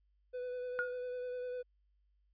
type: tone with vibrato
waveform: triangle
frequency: 497.8 Hz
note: B4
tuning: 14 cents sharp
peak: -36 dBFS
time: 0.33-1.63 s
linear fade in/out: 20 ms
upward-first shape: sine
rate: 10 Hz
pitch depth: 17 cents each way
type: tone with exponential decay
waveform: sine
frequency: 1439 Hz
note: F#6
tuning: 49 cents flat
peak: -29 dBFS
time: 0.79-0.99 s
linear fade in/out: 0 ms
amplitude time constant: 42 ms
effects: added 50 Hz sine -70 dBFS peak until 2.33 s + resampled to 11025 Hz